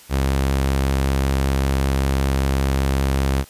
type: tone with vibrato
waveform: sawtooth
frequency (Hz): 67.6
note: C#2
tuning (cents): -43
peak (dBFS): -13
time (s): 0.09-3.45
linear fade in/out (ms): 50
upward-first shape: sine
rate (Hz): 5.2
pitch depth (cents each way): 10
effects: white hiss -46 dBFS RMS until 3.49 s + resampled to 32000 Hz